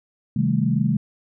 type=chord; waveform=sine; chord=A half-diminished seventh; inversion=first; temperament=just; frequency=132 / 158.4 / 198 / 220 Hz; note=C3 / Eb3 / G3 / A3; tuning=+16 / +31 / +18 / 0 cents; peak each=-23 dBFS; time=0.36-0.97 s; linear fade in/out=5 ms; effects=none